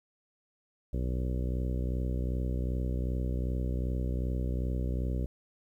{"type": "harmonic tone", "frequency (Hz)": 62.6, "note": "B1", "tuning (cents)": 24, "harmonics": [1, 2, 3, 4, 5, 6, 7, 8, 9], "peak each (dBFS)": [-30, -36, -40, -42, -44, -46, -47, -48, -49], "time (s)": [0.93, 5.26], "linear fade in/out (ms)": 5, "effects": ["11-bit"]}